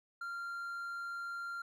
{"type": "tone", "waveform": "triangle", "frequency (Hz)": 1387, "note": "F6", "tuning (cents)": -12, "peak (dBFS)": -37, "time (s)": [0.21, 1.62], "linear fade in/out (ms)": 5, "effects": []}